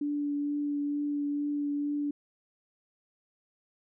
sine tone with vibrato, 290 Hz, D4, 22 cents flat, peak -28 dBFS, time 0.01-2.11 s, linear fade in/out 5 ms, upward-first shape triangle, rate 2.2 Hz, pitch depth 13 cents each way, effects none

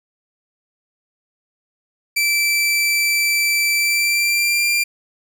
sawtooth tone with pitch glide, 2330 to 2380 Hz, D7 to D7, -14 to +22 cents, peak -12 dBFS, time 2.16-4.84 s, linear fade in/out 10 ms, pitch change +36 cents, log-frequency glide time 3.76-4.65 s, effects none

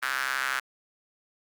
square tone with high-pass filter, 66 Hz, C2, 16 cents sharp, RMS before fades -29 dBFS, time 0.02-0.6 s, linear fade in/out 10 ms, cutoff 1500 Hz, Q 4, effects Opus 24 kbps

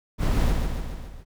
brown noise with echo, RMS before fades -21 dBFS, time 0.18-0.55 s, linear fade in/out 50 ms, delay 140 ms, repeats 5, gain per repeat -4 dB, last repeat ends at 1.25 s, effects none

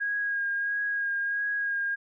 sine tone with vibrato, 1635 Hz, G#6, 28 cents flat, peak -26 dBFS, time 0-1.96 s, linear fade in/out 20 ms, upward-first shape sine, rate 1.5 Hz, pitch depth 20 cents each way, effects none

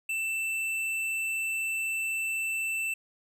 triangle tone with tanh clipping, 2664 Hz, E7, 18 cents sharp, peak -30 dBFS, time 0.09-2.94 s, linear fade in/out 5 ms, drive 16 dB, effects none

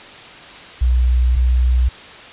sine tone pair in turn, 61.74 / 62.13 Hz, B1 / B1, 0 / +11 cents, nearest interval unison, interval 11 cents, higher second, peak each -11 dBFS, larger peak neither, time 0.81-1.36 / 1.36-1.89 s, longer first, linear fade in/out 10 ms, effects white hiss -37 dBFS RMS until 2.32 s + resampled to 8000 Hz

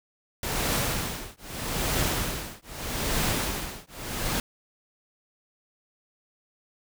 pink noise with tremolo, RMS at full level -25 dBFS, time 0.43-4.4 s, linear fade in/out 2 ms, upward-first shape triangle, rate 0.8 Hz, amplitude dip 100%, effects none

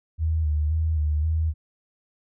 sine tone with vibrato, 77.7 Hz, D#2, 2 cents flat, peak -20 dBFS, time 0.18-1.54 s, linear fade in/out 50 ms, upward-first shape square, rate 1.9 Hz, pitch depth 48 cents each way, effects none

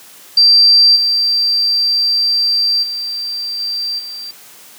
sine tone with level steps, 4699 Hz, D8, in tune, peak -5 / -11 / -19 / -17 / -25 dBFS, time 0.37-4.31 s, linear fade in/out 5 ms, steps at 0.95 / 2.82 / 3.59 / 3.98 s, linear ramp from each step 20 ms, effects white hiss -40 dBFS RMS until 4.78 s + high-pass 150 Hz 12 dB/octave

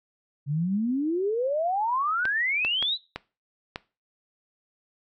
sine exponential sweep, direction up, 136.8 to 4081 Hz, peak -23 dBFS, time 0.46-2.98 s, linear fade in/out 50 ms
clicks, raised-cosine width 0.3 ms, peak -15 dBFS, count 5, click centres 2.254 / 2.649 / 2.826 / 3.16 / 3.759 s
effects noise-tail reverb RT60 0.3 s tail -19 dB re dry

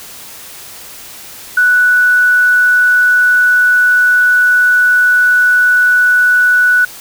sine tone, 1480 Hz, F#6, in tune, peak -6 dBFS, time 1.57-6.85 s, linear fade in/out 5 ms, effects white hiss -32 dBFS RMS until 7 s

